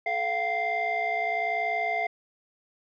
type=tone cluster; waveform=sine; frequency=431.8 / 692 / 753 / 2089 Hz; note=A4 / F5 / F#5 / C7; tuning=-33 / -16 / +30 / -3 cents; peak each=-36 / -27 / -31 / -28 dBFS; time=0.06-2.07 s; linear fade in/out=5 ms; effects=tanh soft clip ceiling -20 dBFS